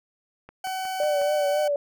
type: click train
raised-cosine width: 0.5 ms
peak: -28 dBFS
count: 5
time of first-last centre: 0.49-1.216 s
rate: 5.51 Hz
type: tone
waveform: 40% pulse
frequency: 755 Hz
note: F#5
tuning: 35 cents sharp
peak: -27 dBFS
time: 0.64-1.68 s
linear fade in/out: 5 ms
type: tone with vibrato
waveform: sine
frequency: 588 Hz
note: D5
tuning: 2 cents sharp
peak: -21 dBFS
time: 1-1.76 s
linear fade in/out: 2 ms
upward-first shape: triangle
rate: 3.7 Hz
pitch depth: 55 cents each way
effects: none